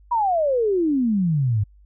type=exponential sweep; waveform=sine; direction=down; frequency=987.8 to 98.2 Hz; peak=-17 dBFS; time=0.11-1.64 s; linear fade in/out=10 ms; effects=added 50 Hz sine -48 dBFS peak until 1.85 s